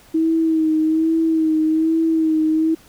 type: tone with vibrato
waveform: sine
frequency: 319.2 Hz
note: D#4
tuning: 44 cents sharp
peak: -14 dBFS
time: 0.14-2.75 s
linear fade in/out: 10 ms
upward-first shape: sine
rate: 1.2 Hz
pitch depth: 35 cents each way
effects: pink hiss -49 dBFS RMS until 2.88 s